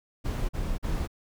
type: noise bursts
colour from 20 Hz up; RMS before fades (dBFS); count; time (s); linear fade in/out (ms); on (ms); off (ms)
brown; -29; 3; 0.24-1.076; 20; 250; 43
effects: none